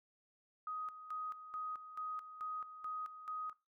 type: tone with tremolo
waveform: sine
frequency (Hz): 1253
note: D#6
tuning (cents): +12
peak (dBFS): -39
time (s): 0.67-3.53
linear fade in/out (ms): 2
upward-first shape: square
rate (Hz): 2.3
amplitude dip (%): 70
effects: noise-tail reverb RT60 0.3 s tail -22 dB re dry